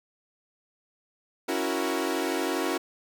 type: chord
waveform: sawtooth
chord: F# dominant seventh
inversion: second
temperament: equal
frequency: 277.2 / 329.6 / 370 / 466.2 Hz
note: C#4 / E4 / F#4 / A#4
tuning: 0 / 0 / 0 / 0 cents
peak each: -28 / -27 / -27 / -30 dBFS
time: 1.48-2.78 s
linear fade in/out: 10 ms
effects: none